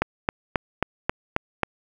click train, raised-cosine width 0.5 ms, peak -5 dBFS, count 7, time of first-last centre 0.02-1.633 s, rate 3.72 Hz, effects 7-bit

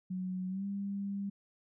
sine tone with pitch glide, 184.7 to 199.1 Hz, F#3 to G3, -3 to +27 cents, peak -34 dBFS, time 0.1-1.3 s, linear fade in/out 10 ms, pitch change +130 cents, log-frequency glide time 0.48-0.65 s, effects none

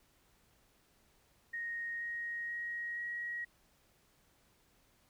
sine tone with pitch steps, 1864.7 / 1876.6 / 1888.5 / 1900.6 Hz, A#6 / A#6 / A#6 / A#6, 0 / +11 / +22 / +33 cents, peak -37 dBFS, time 1.53-3.45 s, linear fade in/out 10 ms, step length 480 ms, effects pink hiss -70 dBFS RMS until 5.09 s

